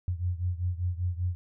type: beating tone pair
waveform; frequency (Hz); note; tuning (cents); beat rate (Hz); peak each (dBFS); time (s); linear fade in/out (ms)
sine; 87.6 / 92.7; F2 / F#2; +6 / +4; 5.1; -29 / -32; 0.08-1.35; 0
effects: none